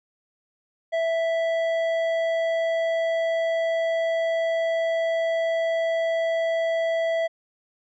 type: tone with hard clipping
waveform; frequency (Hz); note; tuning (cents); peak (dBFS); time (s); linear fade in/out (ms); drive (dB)
triangle; 659.3; E5; 0; -23; 0.92-7.28; 20; 12
effects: resampled to 16000 Hz